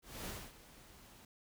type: noise with ADSR envelope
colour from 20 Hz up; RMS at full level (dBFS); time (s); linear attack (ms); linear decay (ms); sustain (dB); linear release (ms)
pink; -43; 0.02-1.25; 240; 260; -16; 3
effects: none